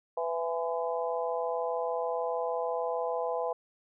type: harmonic tone with a mistuned harmonic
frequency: 166.5 Hz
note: E3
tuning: 18 cents sharp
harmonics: 3 / 4 / 5 / 6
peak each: -32 / -34 / -36 / -38 dBFS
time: 0.17-3.53 s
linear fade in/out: 5 ms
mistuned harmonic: 6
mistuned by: +26 cents
effects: none

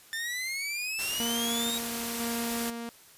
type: exponential sweep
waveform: sawtooth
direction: up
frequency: 1784 to 3819 Hz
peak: -28 dBFS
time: 0.13-1.78 s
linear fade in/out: 0 ms
type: noise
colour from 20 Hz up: white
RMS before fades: -35 dBFS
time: 0.98-2.71 s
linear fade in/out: 20 ms
type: tone with tremolo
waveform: sawtooth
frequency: 233.5 Hz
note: A#3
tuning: 3 cents sharp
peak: -27 dBFS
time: 1.2-2.89 s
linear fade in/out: 0 ms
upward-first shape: square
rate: 1 Hz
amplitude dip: 40%
effects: white hiss -55 dBFS RMS until 3.17 s + resampled to 32000 Hz

